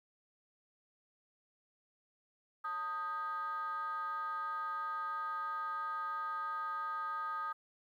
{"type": "tone with frequency modulation", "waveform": "sine", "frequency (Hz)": 1244.5, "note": "D#6", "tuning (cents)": 0, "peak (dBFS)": -35, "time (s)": [2.64, 7.53], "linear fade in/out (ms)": 10, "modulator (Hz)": 346, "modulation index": 0.63, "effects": ["tanh soft clip ceiling -31 dBFS", "12-bit"]}